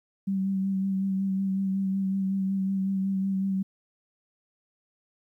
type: tone with vibrato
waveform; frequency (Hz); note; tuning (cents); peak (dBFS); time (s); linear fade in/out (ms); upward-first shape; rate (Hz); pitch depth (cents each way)
sine; 192.9; G3; -28; -24; 0.27-3.63; 10; sine; 5.4; 23
effects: 11-bit